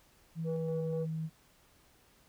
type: tone with pitch glide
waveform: sine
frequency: 163.2 to 159.38 Hz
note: E3 to D#3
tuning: -17 to +42 cents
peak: -33 dBFS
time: 0.35-1.3 s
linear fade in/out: 50 ms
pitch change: -41 cents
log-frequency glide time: 0.59-0.74 s
type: tone with tremolo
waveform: sine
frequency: 486.3 Hz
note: B4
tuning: 27 cents flat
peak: -32 dBFS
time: 0.44-1.07 s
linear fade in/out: 50 ms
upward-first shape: square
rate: 4.1 Hz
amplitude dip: 25%
effects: tanh soft clip ceiling -26 dBFS + pink hiss -65 dBFS RMS until 2.28 s